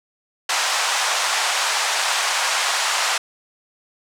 pink band-pass noise, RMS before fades -21 dBFS, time 0.49-3.18 s, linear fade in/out 5 ms, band 750 to 8500 Hz, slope 24 dB/octave, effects none

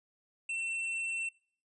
sine tone with tanh clipping, 2696 Hz, E7, 38 cents sharp, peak -35 dBFS, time 0.49-1.29 s, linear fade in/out 5 ms, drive 11 dB, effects noise-tail reverb RT60 0.5 s tail -23 dB re dry + resampled to 24000 Hz

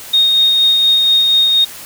sine tone with tremolo, 3711 Hz, A#7, 9 cents flat, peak -7 dBFS, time 0.13-1.65 s, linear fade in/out 10 ms, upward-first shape sine, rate 4.2 Hz, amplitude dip 25%, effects white hiss -32 dBFS RMS until 1.85 s

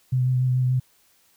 sine tone with vibrato, 127.4 Hz, C3, 46 cents flat, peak -18 dBFS, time 0.12-0.8 s, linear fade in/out 10 ms, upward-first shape sine, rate 6.9 Hz, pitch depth 19 cents each way, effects white hiss -61 dBFS RMS until 1.36 s

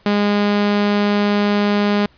sawtooth tone, 205.3 Hz, G#3, 20 cents flat, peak -10 dBFS, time 0.06-2.06 s, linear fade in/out 2 ms, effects pink hiss -53 dBFS RMS until 2.17 s + resampled to 11025 Hz

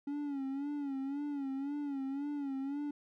triangle tone with vibrato, 279.9 Hz, C#4, 17 cents sharp, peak -33 dBFS, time 0.07-2.91 s, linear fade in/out 5 ms, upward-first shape sine, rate 1.9 Hz, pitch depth 79 cents each way, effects none

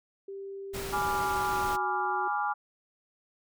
sine tone with pitch glide, 392.7 to 370.9 Hz, G4 to F#4, +3 to +4 cents, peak -37 dBFS, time 0.28-2.28 s, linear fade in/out 5 ms, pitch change -99 cents, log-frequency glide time 0.86-1.91 s
pink noise, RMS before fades -38 dBFS, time 0.73-1.77 s, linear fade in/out 20 ms
sine chord, G# diminished seventh, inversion none, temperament equal, 830.6 / 987.8 / 1174.7 / 1396.9 Hz, G#5 / B5 / D6 / F6, 0 / 0 / 0 / 0 cents, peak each -30 / -36 / -33 / -34 dBFS, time 0.92-2.54 s, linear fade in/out 20 ms
effects none

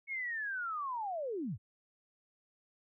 sine linear sweep, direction down, 2214 to 76.4 Hz, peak -35 dBFS, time 0.07-1.58 s, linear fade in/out 50 ms, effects none

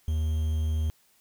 triangle tone with quantisation, 78.2 Hz, D#2, 9 cents sharp, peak -22 dBFS, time 0.08-0.9 s, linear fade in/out 0 ms, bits 8, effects white hiss -64 dBFS RMS until 1.2 s

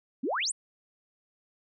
sine exponential sweep, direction up, 220 to 9956 Hz, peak -27 dBFS, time 0.23-0.52 s, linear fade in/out 10 ms, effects none

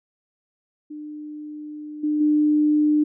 sine tone with level steps, 300.5 Hz, D4, 40 cents sharp, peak -32 / -19 / -15 dBFS, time 0.9-3.04 s, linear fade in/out 10 ms, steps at 2.03 / 2.2 s, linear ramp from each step 10 ms, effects none

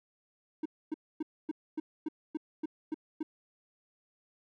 triangle tone bursts, 311.1 Hz, D#4, in tune, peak -29 dBFS, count 10, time 0.63-3.23 s, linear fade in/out 5 ms, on 26 ms, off 260 ms, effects none

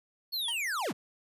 square linear sweep, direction down, 4435 to 92.5 Hz, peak -31 dBFS, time 0.32-0.93 s, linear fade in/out 20 ms
sawtooth tone with exponential decay, 937 Hz, A#5, 9 cents sharp, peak -32 dBFS, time 0.48-0.58 s, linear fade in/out 5 ms, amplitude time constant 20 ms
effects resampled to 32000 Hz

